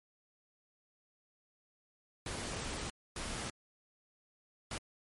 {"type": "noise bursts at uneven times", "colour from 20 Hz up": "pink", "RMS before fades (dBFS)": -40, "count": 3, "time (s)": [[2.26, 2.9], [3.16, 3.5], [4.71, 4.78]], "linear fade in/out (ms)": 2, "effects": ["MP3 48 kbps"]}